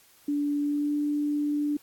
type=tone with pitch glide; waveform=sine; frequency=290 to 293.7 Hz; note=D4 to D4; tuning=-22 to 0 cents; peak=-24 dBFS; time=0.28-1.77 s; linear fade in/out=5 ms; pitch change=+22 cents; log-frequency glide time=0.61-0.95 s; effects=white hiss -58 dBFS RMS until 1.82 s + AAC 64 kbps